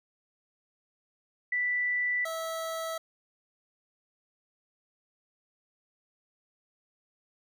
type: tone pair in turn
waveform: sine / 25% pulse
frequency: 1974 / 651.6 Hz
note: B6 / E5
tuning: -1 / -20 cents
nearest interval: octave + perfect fifth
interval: 1919 cents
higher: first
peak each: -26 / -29 dBFS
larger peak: first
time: 1.52-2.25 / 2.25-2.98 s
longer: neither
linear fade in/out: 5 ms
effects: none